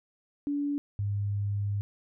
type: tone pair in turn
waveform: sine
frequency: 287.4 / 101.49 Hz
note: D4 / G#2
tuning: -37 / -39 cents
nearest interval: octave + tritone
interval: 1802 cents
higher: first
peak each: -27 dBFS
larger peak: neither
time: 0.47-0.78 / 0.99-1.81 s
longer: second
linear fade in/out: 0 ms
effects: none